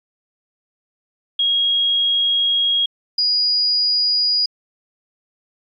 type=tone pair in turn; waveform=sine; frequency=3284 / 4896 Hz; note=G#7 / D#8; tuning=-20 / -29 cents; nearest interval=perfect fifth; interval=691 cents; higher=second; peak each=-14 / -14 dBFS; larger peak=neither; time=1.39-2.86 / 3.18-4.46 s; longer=first; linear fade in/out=5 ms; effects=MP3 96 kbps